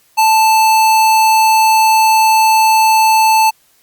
square tone, 880 Hz, A5, in tune, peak -8 dBFS, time 0.17-3.51 s, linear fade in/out 20 ms, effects white hiss -53 dBFS RMS until 3.82 s + Opus 48 kbps

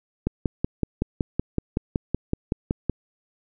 click train, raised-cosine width 3 ms, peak -9 dBFS, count 15, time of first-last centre 0.27-2.897 s, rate 5.33 Hz, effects none

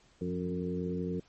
harmonic tone with a mistuned harmonic, 90.5 Hz, F#2, 38 cents flat, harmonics 1 / 2 / 3 / 4 / 5, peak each -42 / -34 / -39 / -40 / -38 dBFS, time 0.21-1.2 s, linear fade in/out 5 ms, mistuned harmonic 2, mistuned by -47 cents, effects pink hiss -64 dBFS RMS until 1.28 s + MP3 32 kbps

